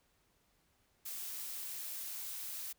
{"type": "noise", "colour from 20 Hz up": "blue", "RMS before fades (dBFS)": -43, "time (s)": [1.05, 2.73], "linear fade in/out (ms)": 10, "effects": ["pink hiss -74 dBFS RMS until 2.78 s"]}